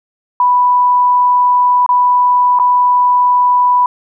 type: tone with dropouts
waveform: sine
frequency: 987.8 Hz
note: B5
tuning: in tune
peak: -7 dBFS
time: 0.4-3.86 s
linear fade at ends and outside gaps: 2 ms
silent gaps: 1.863-1.89 / 2.589-2.597 s
effects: none